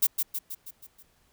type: noise with echo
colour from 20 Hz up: violet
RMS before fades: -21 dBFS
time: 0.02-0.07 s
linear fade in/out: 10 ms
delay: 160 ms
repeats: 6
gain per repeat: -5 dB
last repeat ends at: 1.03 s
effects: pink hiss -66 dBFS RMS until 1.32 s